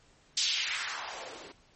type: noise with band-pass filter sweep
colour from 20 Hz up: blue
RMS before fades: -34 dBFS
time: 0.37-1.52 s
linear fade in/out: 5 ms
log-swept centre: 4500 to 290 Hz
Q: 2
effects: pink hiss -63 dBFS RMS until 1.75 s + MP3 32 kbps